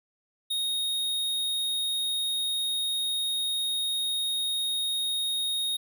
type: tone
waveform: square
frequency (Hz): 3729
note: A#7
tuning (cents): 0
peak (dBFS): -27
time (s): 0.5-5.77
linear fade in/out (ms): 10
effects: none